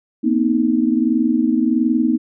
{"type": "tone cluster", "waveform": "sine", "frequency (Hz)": [232.8, 254.2, 313.5], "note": ["A#3", "C4", "D#4"], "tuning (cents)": [-2, -50, 13], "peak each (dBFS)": -18, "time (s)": [0.23, 2.18], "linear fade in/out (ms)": 20, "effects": []}